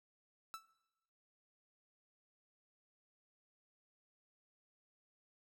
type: tone with exponential decay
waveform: 45% pulse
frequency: 1319 Hz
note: E6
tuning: 1 cent sharp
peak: -40 dBFS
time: 0.54-0.65 s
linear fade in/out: 0 ms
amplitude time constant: 23 ms
effects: noise-tail reverb RT60 1.0 s tail -19 dB re dry